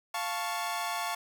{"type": "chord", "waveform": "sawtooth", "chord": "F augmented", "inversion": "none", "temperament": "equal", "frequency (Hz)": [698.5, 880, 1108.7], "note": ["F5", "A5", "C#6"], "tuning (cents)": [0, 0, 0], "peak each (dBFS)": -32, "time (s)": [0.14, 1.15], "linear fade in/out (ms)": 5, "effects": ["9-bit"]}